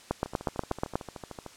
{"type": "two click trains", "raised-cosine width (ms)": 1, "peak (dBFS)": [-12, -24], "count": [8, 17], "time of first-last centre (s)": [[0.11, 0.955], [0.26, 1.463]], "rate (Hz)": [8.28, 13.3], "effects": ["white hiss -52 dBFS RMS until 1.56 s", "low-pass 8000 Hz 12 dB/octave"]}